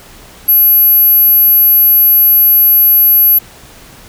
sine tone, 11700 Hz, F#9, 21 cents flat, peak -4 dBFS, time 0.48-3.39 s, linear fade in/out 10 ms, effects pink hiss -37 dBFS RMS until 4.08 s

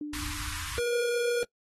sine tone with exponential decay, 297.2 Hz, D4, 21 cents sharp, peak -31 dBFS, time 0.01-0.93 s, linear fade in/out 2 ms, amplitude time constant 200 ms
pink band-stop noise, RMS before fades -36 dBFS, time 0.13-0.79 s, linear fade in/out 5 ms, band 120 to 1000 Hz, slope 48 dB/octave
square tone, 478.4 Hz, A#4, 45 cents sharp, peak -27 dBFS, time 0.78-1.43 s, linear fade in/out 0 ms
effects noise-tail reverb RT60 0.1 s tail -23 dB re dry + AAC 32 kbps

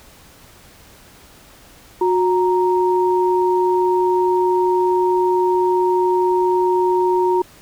sine tone pair together, 364 / 932.3 Hz, F#4 / A#5, -28 / 0 cents, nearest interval octave + major third, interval 1628 cents, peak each -15 / -18 dBFS, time 2.01-7.42 s, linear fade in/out 5 ms, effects pink hiss -46 dBFS RMS until 7.61 s

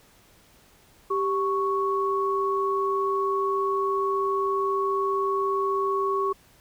sine tone pair together, 392 / 1108.7 Hz, G4 / C#6, 0 / 0 cents, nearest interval octave + tritone, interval 1800 cents, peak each -25 dBFS, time 1.1-6.33 s, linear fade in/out 10 ms, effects pink hiss -57 dBFS RMS until 6.6 s

